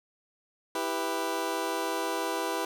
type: chord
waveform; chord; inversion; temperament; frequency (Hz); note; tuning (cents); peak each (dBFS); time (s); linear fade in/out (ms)
20% pulse; E minor; none; just; 329.6 / 395.6 / 494.4; E4 / G4 / B4; 0 / +16 / +2; -29; 0.75-2.65; 2
effects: none